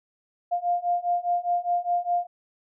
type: beating tone pair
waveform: sine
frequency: 700 / 704.9 Hz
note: F5 / F5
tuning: +4 / +16 cents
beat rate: 4.9 Hz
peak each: -26 / -25 dBFS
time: 0.51-2.27 s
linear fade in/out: 20 ms
effects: none